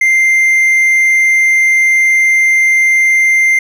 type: tone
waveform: triangle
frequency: 2093 Hz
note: C7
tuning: in tune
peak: -5 dBFS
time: 0.01-3.59 s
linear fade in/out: 5 ms
effects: none